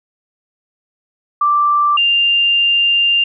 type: tone pair in turn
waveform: sine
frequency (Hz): 1174.7 / 2794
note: D6 / F7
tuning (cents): 0 / 0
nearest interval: octave + minor third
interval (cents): 1500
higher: second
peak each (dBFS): -10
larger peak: neither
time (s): 1.41-1.97 / 1.97-3.24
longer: second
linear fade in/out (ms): 5
effects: none